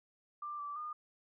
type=tone with pitch steps; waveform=sine; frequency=1185 / 1163 / 1217 Hz; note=D6 / D6 / D#6; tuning=+15 / -17 / -39 cents; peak=-39 dBFS; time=0.42-0.93 s; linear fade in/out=5 ms; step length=170 ms; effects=none